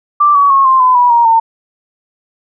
sine tone with pitch steps, 1174.7 / 1132.1 / 1091 / 1051.4 / 1013.2 / 976.5 / 941 / 906.9 Hz, D6 / C#6 / C#6 / C6 / B5 / B5 / A#5 / A#5, 0 / +36 / -28 / +8 / +44 / -20 / +16 / -48 cents, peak -5 dBFS, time 0.2-1.4 s, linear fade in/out 10 ms, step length 150 ms, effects none

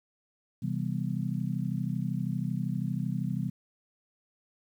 sine chord, C major seventh, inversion none, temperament just, 130.81 / 163.52 / 196.22 / 245.3 Hz, C3 / E3 / G3 / B3, 0 / -14 / +2 / -12 cents, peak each -33 / -33 / -34 / -38 dBFS, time 0.62-3.5 s, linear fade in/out 10 ms, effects 10-bit

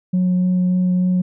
sine tone with vibrato, 181.9 Hz, F#3, 29 cents flat, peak -12 dBFS, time 0.13-1.22 s, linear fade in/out 10 ms, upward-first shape sine, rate 3.4 Hz, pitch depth 8 cents each way, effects tanh soft clip ceiling -12 dBFS

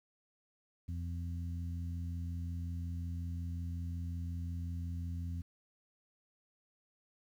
harmonic tone, 85.5 Hz, F2, 36 cents flat, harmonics 1 / 2 / 3, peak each -37 / -46 / -50 dBFS, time 0.88-5.42 s, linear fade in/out 10 ms, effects 11-bit

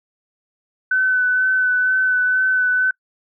sine tone with vibrato, 1509 Hz, F#6, 34 cents sharp, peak -14 dBFS, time 0.91-2.91 s, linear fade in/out 5 ms, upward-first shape sine, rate 2.1 Hz, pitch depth 16 cents each way, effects noise-tail reverb RT60 0.1 s tail -25 dB re dry

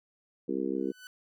harmonic tone, 66.2 Hz, C2, 21 cents sharp, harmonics 3 / 4 / 5 / 6 / 7, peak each -38 / -34 / -33 / -35 / -38 dBFS, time 0.48-0.92 s, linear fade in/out 10 ms
sawtooth tone with exponential growth, 1498 Hz, F#6, 21 cents sharp, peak -39 dBFS, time 0.75-1.07 s, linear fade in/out 1 ms, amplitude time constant 69 ms
effects none

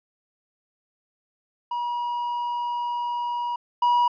triangle tone pair in turn, 961 / 965.9 Hz, B5 / B5, -48 / -39 cents, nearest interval unison, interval 9 cents, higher second, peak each -23 / -15 dBFS, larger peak second, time 1.71-3.56 / 3.82-4.08 s, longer first, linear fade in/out 5 ms, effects resampled to 11025 Hz

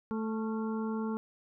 harmonic tone with a mistuned harmonic, 220 Hz, A3, in tune, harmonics 1 / 2 / 4 / 5 / 6, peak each -32 / -38 / -44 / -46 / -48 dBFS, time 0.11-1.17 s, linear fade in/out 0 ms, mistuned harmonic 6, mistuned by +70 cents, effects none

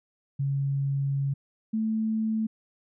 sine tone pair in turn, 138.6 / 220 Hz, C#3 / A3, 0 / 0 cents, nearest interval minor sixth, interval 800 cents, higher second, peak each -24 dBFS, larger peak neither, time 0.39-1.34 / 1.73-2.47 s, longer first, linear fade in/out 10 ms, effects none

